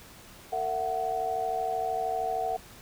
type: tone cluster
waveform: sine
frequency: 454.3 / 673 / 746 Hz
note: A#4 / E5 / F#5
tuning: -45 / +36 / +14 cents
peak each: -35 / -33 / -29 dBFS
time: 0.52-2.57 s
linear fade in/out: 10 ms
effects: pink hiss -50 dBFS RMS until 2.81 s